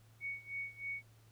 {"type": "tone with tremolo", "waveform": "sine", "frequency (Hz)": 2229, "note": "C#7", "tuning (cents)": 9, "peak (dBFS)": -37, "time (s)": [0.2, 1.03], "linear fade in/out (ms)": 50, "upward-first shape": "sine", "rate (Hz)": 3.2, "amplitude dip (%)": 90, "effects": ["added 111 Hz sine -61 dBFS peak until 1.31 s", "pink hiss -69 dBFS RMS until 1.31 s"]}